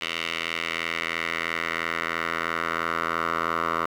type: tone with band-pass filter sweep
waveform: 10% pulse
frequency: 83 Hz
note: E2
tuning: 12 cents sharp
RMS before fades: -28 dBFS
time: 0.01-3.86 s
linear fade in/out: 5 ms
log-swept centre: 2700 to 1200 Hz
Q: 2.4
effects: 8-bit